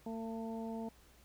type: harmonic tone with a mistuned harmonic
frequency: 225.8 Hz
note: A3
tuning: 45 cents sharp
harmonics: 1 / 2 / 3 / 4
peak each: -40 / -46 / -48 / -50 dBFS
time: 0.06-0.89 s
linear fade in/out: 5 ms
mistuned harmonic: 4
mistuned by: -18 cents
effects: added 60 Hz sine -65 dBFS peak until 1.24 s + pink hiss -65 dBFS RMS until 1.24 s